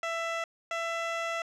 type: tone pair in turn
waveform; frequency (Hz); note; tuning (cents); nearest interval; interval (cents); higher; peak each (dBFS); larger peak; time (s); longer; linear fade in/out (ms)
15% pulse; 665 / 667.5; E5 / E5; +15 / +22; unison; 7; second; -24; neither; 0.03-0.44 / 0.71-1.42; second; 2
effects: low-pass 5000 Hz 12 dB/octave